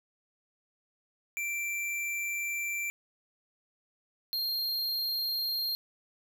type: tone pair in turn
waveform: square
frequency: 2349 / 4210 Hz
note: D7 / C8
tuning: 0 / +10 cents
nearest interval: minor seventh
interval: 1010 cents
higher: second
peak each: -32 / -30 dBFS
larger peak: second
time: 1.37-2.9 / 4.33-5.75 s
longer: first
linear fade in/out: 0 ms
effects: none